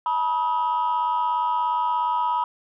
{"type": "tone cluster", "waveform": "sine", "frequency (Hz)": [874, 971, 1267], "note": ["A5", "B5", "D#6"], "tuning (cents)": [-12, -30, 31], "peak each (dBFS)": [-28, -20, -27], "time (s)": [0.06, 2.44], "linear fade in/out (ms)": 2, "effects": ["tanh soft clip ceiling -16 dBFS"]}